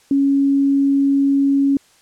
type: tone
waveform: sine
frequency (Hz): 277.2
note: C#4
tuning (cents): 0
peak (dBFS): -12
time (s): 0.11-1.77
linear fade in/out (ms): 2
effects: white hiss -53 dBFS RMS until 2.01 s + low-pass 9000 Hz 12 dB/octave